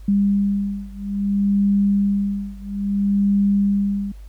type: beating tone pair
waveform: sine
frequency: 200 / 200.6 Hz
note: G3 / G3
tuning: +35 / +40 cents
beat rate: 0.6 Hz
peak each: -19 / -20 dBFS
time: 0.08-4.12 s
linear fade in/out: 5 ms
effects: added 50 Hz sine -35 dBFS peak until 4.28 s + pink hiss -57 dBFS RMS until 4.28 s